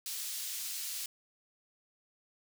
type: high-pass noise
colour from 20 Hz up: pink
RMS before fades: -39 dBFS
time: 0.06-1.06 s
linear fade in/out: 2 ms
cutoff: 4500 Hz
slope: 12 dB/octave
effects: none